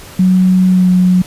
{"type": "tone with pitch glide", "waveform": "sine", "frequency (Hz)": [185, 182.24], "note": ["F#3", "F#3"], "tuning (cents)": [0, -26], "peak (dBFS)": -6, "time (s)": [0.19, 1.22], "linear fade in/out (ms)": 5, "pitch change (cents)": -26, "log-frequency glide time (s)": [0.68, 0.88], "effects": ["pink hiss -34 dBFS RMS until 1.26 s", "resampled to 32000 Hz"]}